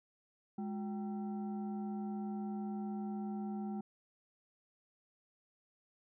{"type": "tone with frequency modulation", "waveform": "sine", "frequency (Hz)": 208, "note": "G#3", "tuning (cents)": 3, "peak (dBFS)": -37, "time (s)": [0.58, 3.81], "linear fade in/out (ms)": 5, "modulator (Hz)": 569, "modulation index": 0.58, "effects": []}